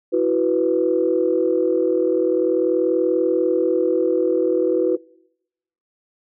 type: chord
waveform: sine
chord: E suspended second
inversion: none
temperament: equal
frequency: 329.6 / 370 / 493.9 Hz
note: E4 / F#4 / B4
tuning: 0 / 0 / 0 cents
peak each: -21 / -19 / -19 dBFS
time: 0.12-4.97 s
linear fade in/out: 20 ms
effects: noise-tail reverb RT60 0.9 s tail -25 dB re dry + tanh soft clip ceiling -6 dBFS